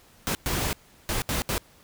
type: noise bursts at uneven times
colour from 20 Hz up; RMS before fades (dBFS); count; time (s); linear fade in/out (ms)
pink; -27; 5; 0.27-0.35 / 0.46-0.73 / 1.09-1.22 / 1.29-1.42 / 1.49-1.58; 0
effects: pink hiss -56 dBFS RMS until 1.83 s